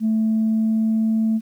sine tone with pitch glide, 220 to 221.5 Hz, A3 to A3, 0 to +12 cents, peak -15 dBFS, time 0-1.41 s, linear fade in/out 50 ms, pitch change +12 cents, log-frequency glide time 0.11-1.12 s, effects tanh soft clip ceiling -13 dBFS + 9-bit

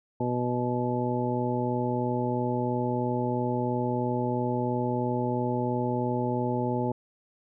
harmonic tone, 123 Hz, B2, 7 cents flat, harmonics 1 / 2 / 3 / 4 / 5 / 7, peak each -31 / -30 / -32 / -34 / -36 / -33 dBFS, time 0.2-6.92 s, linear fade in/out 5 ms, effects none

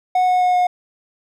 triangle tone with pitch steps, 734 / 729.8 / 725.6 / 721.4 Hz, F#5 / F#5 / F#5 / F#5, -14 / -24 / -34 / -44 cents, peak -11 dBFS, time 0.15-0.67 s, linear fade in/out 5 ms, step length 130 ms, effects none

